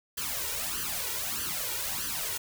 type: noise with flanger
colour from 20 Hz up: white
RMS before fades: -33 dBFS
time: 0.17-2.38 s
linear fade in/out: 10 ms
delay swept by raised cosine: 0.65 to 2.15 ms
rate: 1.6 Hz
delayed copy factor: +0.8
effects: none